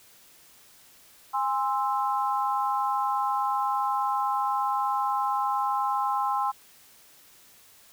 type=chord; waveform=sine; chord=Ab augmented; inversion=none; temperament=equal with one note detuned; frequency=818.2 / 1046.5 / 1318.5 Hz; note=Ab5 / C6 / E6; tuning=-26 / 0 / 0 cents; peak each=-27 / -27 / -32 dBFS; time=1.33-6.52 s; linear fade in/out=20 ms; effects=white hiss -55 dBFS RMS until 7.92 s